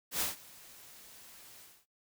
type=noise with ADSR envelope; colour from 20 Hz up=white; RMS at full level=-31 dBFS; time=0.11-1.86 s; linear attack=95 ms; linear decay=150 ms; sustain=-23 dB; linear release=250 ms; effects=noise-tail reverb RT60 0.2 s tail -24 dB re dry